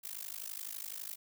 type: noise with amplitude modulation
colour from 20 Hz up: blue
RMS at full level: -39 dBFS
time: 0.03-1.16 s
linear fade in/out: 20 ms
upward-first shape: sine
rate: 51.9 Hz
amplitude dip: 100%
effects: none